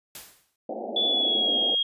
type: noise with exponential decay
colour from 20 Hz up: white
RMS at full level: -37 dBFS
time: 0.15-0.56 s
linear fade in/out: 2 ms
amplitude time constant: 88 ms
type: band-pass noise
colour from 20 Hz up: white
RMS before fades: -33 dBFS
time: 0.69-1.75 s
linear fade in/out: 5 ms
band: 210 to 780 Hz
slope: 96 dB/octave
type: tone with pitch glide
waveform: sine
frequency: 3440 to 3262 Hz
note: A7 to G#7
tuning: -40 to -32 cents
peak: -21 dBFS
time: 0.96-1.83 s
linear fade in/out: 5 ms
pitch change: -92 cents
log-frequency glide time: 1.07-1.56 s
effects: resampled to 32000 Hz

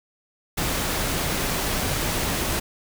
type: noise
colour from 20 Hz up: pink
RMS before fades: -25 dBFS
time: 0.57-2.6 s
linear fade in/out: 10 ms
effects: none

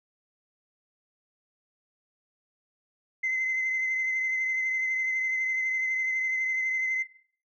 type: tone with vibrato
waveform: sine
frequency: 2058 Hz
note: C7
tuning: 29 cents flat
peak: -24 dBFS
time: 3.23-7.03 s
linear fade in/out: 10 ms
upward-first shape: sine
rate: 12 Hz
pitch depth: 19 cents each way
effects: noise-tail reverb RT60 0.5 s tail -18 dB re dry + tanh soft clip ceiling -21 dBFS

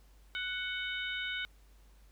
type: harmonic tone with a mistuned harmonic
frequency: 740 Hz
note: F#5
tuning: in tune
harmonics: 2 / 3 / 4 / 5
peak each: -38 / -40 / -41 / -42 dBFS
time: 0.35-1.45 s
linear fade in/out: 0 ms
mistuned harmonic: 4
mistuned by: +31 cents
effects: added 50 Hz sine -57 dBFS peak until 2.11 s + pink hiss -68 dBFS RMS until 2.11 s

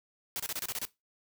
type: noise bursts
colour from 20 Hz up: white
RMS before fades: -35 dBFS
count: 8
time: 0.36-0.852 s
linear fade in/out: 0 ms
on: 37 ms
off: 28 ms
effects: noise-tail reverb RT60 0.2 s tail -19 dB re dry

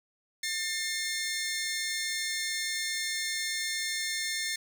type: tone pair together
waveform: 15% pulse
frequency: 1795.3 / 2135 Hz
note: A6 / C7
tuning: +34 / +34 cents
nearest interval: minor third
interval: 300 cents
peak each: -27 dBFS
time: 0.43-4.56 s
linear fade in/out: 5 ms
effects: none

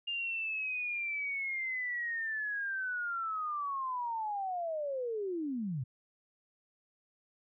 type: linear sweep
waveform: sine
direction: down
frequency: 2819 to 116.54 Hz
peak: -33 dBFS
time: 0.07-5.84 s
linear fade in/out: 10 ms
effects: none

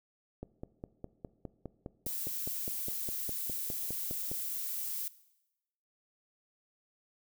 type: click train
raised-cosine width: 2 ms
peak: -27 dBFS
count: 20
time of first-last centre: 0.43-4.315 s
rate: 4.89 Hz
type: noise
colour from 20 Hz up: violet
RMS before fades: -37 dBFS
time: 2.06-5.08 s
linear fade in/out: 2 ms
effects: noise-tail reverb RT60 0.9 s tail -18 dB re dry

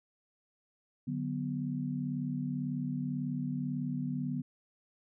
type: chord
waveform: sine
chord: B minor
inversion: first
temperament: equal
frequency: 146.83 / 185 / 246.9 Hz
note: D3 / F#3 / B3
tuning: 0 / 0 / 0 cents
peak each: -36 / -39 / -35 dBFS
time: 1.07-4.42 s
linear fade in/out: 10 ms
effects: none

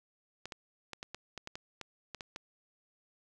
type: clicks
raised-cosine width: 0.2 ms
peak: -24 dBFS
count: 12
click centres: 0.456 / 0.522 / 0.933 / 1.029 / 1.146 / 1.377 / 1.474 / 1.555 / 1.813 / 2.147 / 2.208 / 2.361 s
effects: none

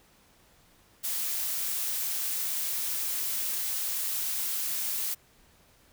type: noise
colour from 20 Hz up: blue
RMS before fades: -31 dBFS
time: 1.03-5.15 s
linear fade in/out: 20 ms
effects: pink hiss -61 dBFS RMS until 5.92 s

